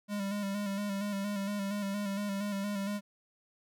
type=tone with vibrato; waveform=square; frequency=201.2 Hz; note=G3; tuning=45 cents sharp; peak=-33 dBFS; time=0.08-3.01 s; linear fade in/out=50 ms; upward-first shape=square; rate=4.3 Hz; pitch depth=37 cents each way; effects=none